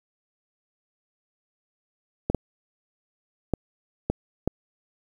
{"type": "clicks", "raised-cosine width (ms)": 2, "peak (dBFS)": -9, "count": 5, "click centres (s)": [2.3, 2.347, 3.537, 4.1, 4.476], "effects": ["8-bit"]}